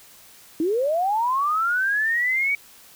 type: linear sweep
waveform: sine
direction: up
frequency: 301.4 to 2276 Hz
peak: -19 dBFS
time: 0.6-2.55 s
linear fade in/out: 2 ms
effects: white hiss -49 dBFS RMS until 2.95 s